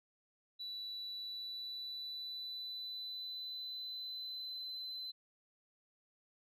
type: tone with pitch glide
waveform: sine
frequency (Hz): 3951 to 4043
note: B7 to B7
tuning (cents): 0 to +40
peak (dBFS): -40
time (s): 0.59-5.12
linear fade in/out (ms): 20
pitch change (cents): +40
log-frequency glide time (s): 1.16-4.69
effects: tanh soft clip ceiling -39 dBFS